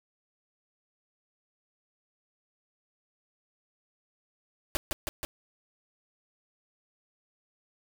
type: noise with echo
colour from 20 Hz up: pink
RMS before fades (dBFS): -29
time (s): 4.75-4.77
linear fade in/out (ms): 0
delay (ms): 160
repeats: 3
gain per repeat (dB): -2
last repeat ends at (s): 5.25
effects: none